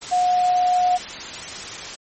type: tone in noise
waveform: sine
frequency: 724 Hz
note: F#5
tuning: 38 cents flat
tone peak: -15 dBFS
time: 0.11-0.98 s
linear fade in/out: 20 ms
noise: white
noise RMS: -32 dBFS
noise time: 0.01-1.96 s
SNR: +14 dB
effects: MP3 32 kbps